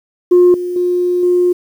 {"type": "tone with level steps", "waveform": "sine", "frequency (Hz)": 356.7, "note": "F4", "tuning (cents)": 37, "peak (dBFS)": [-3, -17, -11, -8], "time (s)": [0.31, 1.53], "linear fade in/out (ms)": 10, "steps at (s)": [0.54, 0.76, 1.23], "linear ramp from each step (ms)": 2, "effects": ["tanh soft clip ceiling -2 dBFS", "7-bit"]}